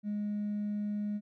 triangle tone with hard clipping, 207.7 Hz, G#3, in tune, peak -31 dBFS, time 0.03-1.21 s, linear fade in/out 50 ms, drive 2 dB, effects none

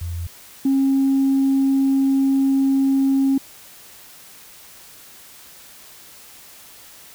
sine tone pair in turn, 85.3 / 270.8 Hz, F2 / C#4, -40 / -40 cents, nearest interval octave + minor sixth, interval 2000 cents, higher second, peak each -24 / -13 dBFS, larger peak second, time 0.01-0.27 / 0.65-3.38 s, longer second, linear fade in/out 5 ms, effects tanh soft clip ceiling -11 dBFS + white hiss -44 dBFS RMS until 7.14 s

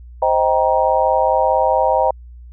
sine chord, C minor seventh, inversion none, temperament just, 523.3 / 627.9 / 784.9 / 941.9 Hz, C5 / Eb5 / G5 / Bb5, 0 / +16 / +2 / +18 cents, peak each -18 dBFS, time 0.22-2.11 s, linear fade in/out 5 ms, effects added 60 Hz sine -35 dBFS peak until 2.52 s

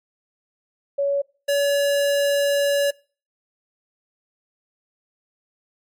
sine / square tone pair in turn, 562 / 567.9 Hz, C#5 / C#5, +24 / +42 cents, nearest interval unison, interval 18 cents, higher second, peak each -18 dBFS, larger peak neither, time 0.98-1.22 / 1.48-2.91 s, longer second, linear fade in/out 10 ms, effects noise-tail reverb RT60 0.4 s tail -25 dB re dry + MP3 64 kbps

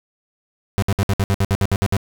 35% pulse tone bursts, 98.4 Hz, G2, 7 cents sharp, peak -13 dBFS, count 12, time 0.78-1.967 s, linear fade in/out 0 ms, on 43 ms, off 61 ms, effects none

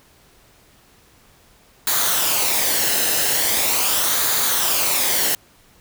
white noise with flanger, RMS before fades -19 dBFS, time 1.87-5.35 s, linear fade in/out 2 ms, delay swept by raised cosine 0.36 to 0.88 ms, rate 0.41 Hz, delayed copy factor -0.5, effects pink hiss -53 dBFS RMS until 5.8 s

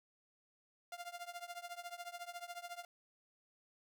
sawtooth tone with tremolo, 698.5 Hz, F5, in tune, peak -38 dBFS, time 0.92-2.85 s, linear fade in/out 2 ms, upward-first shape triangle, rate 14 Hz, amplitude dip 95%, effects none

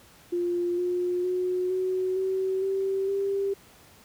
sine tone with pitch steps, 350 / 357.1 / 364.4 / 371.9 / 379.5 / 387.2 / 395.1 Hz, F4 / F4 / F#4 / F#4 / F#4 / G4 / G4, +4 / +39 / -26 / +9 / +44 / -21 / +14 cents, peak -24 dBFS, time 0.32-3.54 s, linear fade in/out 10 ms, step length 460 ms, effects pink hiss -54 dBFS RMS until 4.04 s + high-pass 60 Hz 12 dB/octave

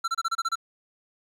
square tone bursts, 1348 Hz, E6, 38 cents sharp, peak -24 dBFS, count 8, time 0.04-0.556 s, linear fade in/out 10 ms, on 40 ms, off 28 ms, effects low-pass 7000 Hz 12 dB/octave + 10-bit

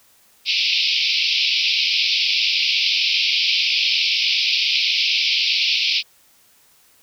pink band-pass noise, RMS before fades -19 dBFS, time 0.45-6.03 s, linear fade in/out 50 ms, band 2300 to 5300 Hz, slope 96 dB/octave, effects white hiss -55 dBFS RMS until 7.02 s

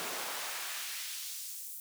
pink noise with high-pass filter sweep, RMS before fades -40 dBFS, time 0-1.8 s, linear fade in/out 0 ms, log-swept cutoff 370 to 11000 Hz, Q 0.78, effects none

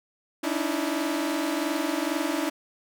sawtooth tone cluster, 285.2 / 307.1 / 329.6 Hz, C#4 / D#4 / E4, +49 / -23 / 0 cents, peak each -26 dBFS, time 0.43-2.5 s, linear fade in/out 10 ms, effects none

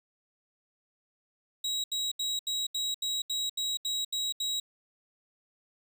35% pulse tone bursts, 3839 Hz, B7, 50 cents flat, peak -27 dBFS, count 11, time 1.64-4.6 s, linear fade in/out 5 ms, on 200 ms, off 76 ms, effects none

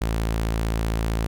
sawtooth tone, 55.5 Hz, A1, 16 cents sharp, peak -18 dBFS, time 0.01-1.27 s, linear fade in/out 10 ms, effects none

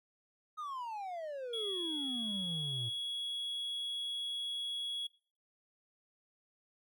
triangle exponential sweep, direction down, 1270 to 112.8 Hz, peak -37 dBFS, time 0.57-2.9 s, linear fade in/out 20 ms
triangle tone, 3344 Hz, G#7, 11 cents sharp, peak -35 dBFS, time 1.53-5.07 s, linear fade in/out 5 ms
effects noise-tail reverb RT60 0.4 s tail -20 dB re dry

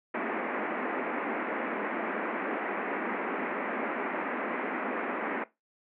pink band-pass noise, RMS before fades -33 dBFS, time 0.14-5.44 s, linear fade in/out 5 ms, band 220 to 2300 Hz, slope 48 dB/octave, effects noise-tail reverb RT60 0.2 s tail -18 dB re dry

